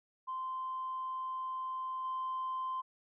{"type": "tone with level steps", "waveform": "sine", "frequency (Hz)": 1039, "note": "C6", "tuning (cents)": -12, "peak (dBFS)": [-35, -33], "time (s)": [0.27, 2.82], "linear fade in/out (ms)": 20, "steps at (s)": 2.04, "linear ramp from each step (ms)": 10, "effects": ["tanh soft clip ceiling -31 dBFS"]}